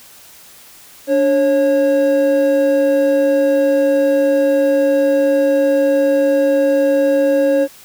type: tone pair together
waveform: triangle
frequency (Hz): 289.5 / 546.5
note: D4 / C#5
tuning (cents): -25 / -25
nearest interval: major seventh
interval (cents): 1100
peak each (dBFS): -15 / -10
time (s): 1.07-7.68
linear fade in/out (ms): 50
effects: white hiss -42 dBFS RMS until 7.84 s